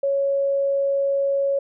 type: tone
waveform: sine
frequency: 554.4 Hz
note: C#5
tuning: in tune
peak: -18 dBFS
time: 0.03-1.59 s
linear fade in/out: 5 ms
effects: none